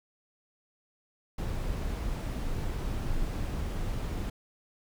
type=noise; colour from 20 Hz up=brown; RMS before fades=-32 dBFS; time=1.38-4.3 s; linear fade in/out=5 ms; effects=none